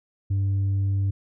sine tone with tanh clipping, 98.1 Hz, G2, 2 cents sharp, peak -21 dBFS, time 0.3-1.11 s, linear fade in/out 10 ms, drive 2 dB, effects none

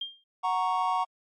sine tone with exponential decay, 3200 Hz, G7, 35 cents sharp, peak -28 dBFS, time 0.01-0.24 s, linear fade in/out 5 ms, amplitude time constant 48 ms
triangle chord, F# major, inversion none, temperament equal, 740 / 932.3 / 1108.7 Hz, F#5 / A#5 / C#6, 0 / 0 / 0 cents, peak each -27 dBFS, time 0.43-1.05 s, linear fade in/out 20 ms
effects MP3 48 kbps

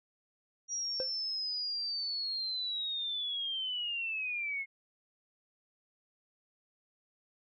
sine linear sweep, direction down, 5740 to 2148 Hz, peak -33 dBFS, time 0.68-4.66 s, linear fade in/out 50 ms
triangle tone with exponential decay, 520 Hz, C5, 11 cents flat, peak -28 dBFS, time 1-1.12 s, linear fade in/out 0 ms, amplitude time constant 25 ms
effects none

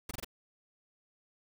pink noise bursts, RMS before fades -39 dBFS, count 4, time 0.09-0.246 s, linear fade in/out 5 ms, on 21 ms, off 24 ms, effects none

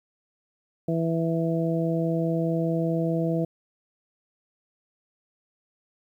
harmonic tone, 164.81 Hz, E3, in tune, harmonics 1 / 2 / 3 / 4, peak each -25 / -28 / -30 / -31 dBFS, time 0.88-3.45 s, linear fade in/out 5 ms, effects 10-bit

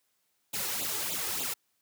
white noise with flanger, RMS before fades -33 dBFS, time 0.53-1.54 s, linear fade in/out 10 ms, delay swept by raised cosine 0.26 to 2.46 ms, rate 3.4 Hz, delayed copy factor +0.85, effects white hiss -75 dBFS RMS until 1.81 s + high-pass 100 Hz 12 dB/octave

